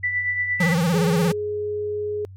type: tone with tremolo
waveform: sine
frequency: 1976 Hz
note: B6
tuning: in tune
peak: -18 dBFS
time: 0.03-0.74 s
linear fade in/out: 10 ms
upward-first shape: triangle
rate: 8.6 Hz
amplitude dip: 55%
type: tone with vibrato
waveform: square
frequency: 170 Hz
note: F3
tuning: 46 cents flat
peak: -18 dBFS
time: 0.6-1.32 s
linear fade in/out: 5 ms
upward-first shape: sine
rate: 17 Hz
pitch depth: 130 cents each way
type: tone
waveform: sine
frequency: 418.4 Hz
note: G#4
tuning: 13 cents sharp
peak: -23 dBFS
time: 0.94-2.25 s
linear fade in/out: 0 ms
effects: added 95 Hz sine -38 dBFS peak until 2.36 s + MP3 64 kbps